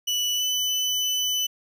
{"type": "tone with pitch glide", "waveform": "30% pulse", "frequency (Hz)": [2960, 3001], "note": ["F#7", "F#7"], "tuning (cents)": [0, 24], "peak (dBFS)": -20, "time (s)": [0.07, 1.47], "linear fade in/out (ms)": 10, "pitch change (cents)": 24, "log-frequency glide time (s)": [0.35, 0.44], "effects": []}